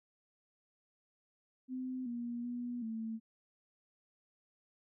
sine tone with pitch steps, 256.5 / 238.4 / 242.8 / 223.6 Hz, C4 / A#3 / B3 / A3, -34 / +39 / -29 / +28 cents, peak -37 dBFS, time 1.68-3.2 s, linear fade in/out 50 ms, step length 380 ms, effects none

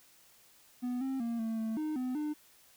triangle tone with pitch steps, 247.2 / 266.1 / 232.9 / 224.2 / 222.1 / 307.9 / 253.6 / 300.8 Hz, B3 / C4 / A#3 / A3 / A3 / D#4 / B3 / D4, +2 / +29 / -1 / +33 / +16 / -18 / +46 / +42 cents, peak -30 dBFS, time 0.82-2.34 s, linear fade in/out 20 ms, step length 190 ms, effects white hiss -62 dBFS RMS until 2.76 s

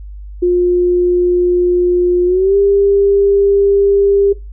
sine tone with pitch glide, 355.7 to 399.3 Hz, F4 to G4, +32 to +32 cents, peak -8 dBFS, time 0.42-4.33 s, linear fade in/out 10 ms, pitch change +200 cents, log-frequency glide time 2.26-2.56 s, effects noise-tail reverb RT60 0.2 s tail -17 dB re dry + added 50 Hz sine -27 dBFS peak until 4.52 s

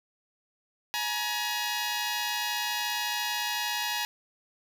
10% pulse tone pair together, 842.6 / 954 Hz, G#5 / A#5, +25 / +40 cents, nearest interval major second, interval 215 cents, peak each -23 dBFS, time 0.94-4.05 s, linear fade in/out 0 ms, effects none

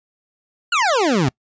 25% pulse exponential sweep, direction down, 1480 to 119.5 Hz, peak -11 dBFS, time 0.72-1.29 s, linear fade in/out 5 ms, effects noise-tail reverb RT60 0.1 s tail -26 dB re dry + resampled to 16000 Hz

